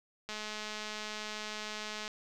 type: click train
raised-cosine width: 0.2 ms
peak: -23 dBFS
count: 382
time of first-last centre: 0.29-2.079 s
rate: 213 Hz
effects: none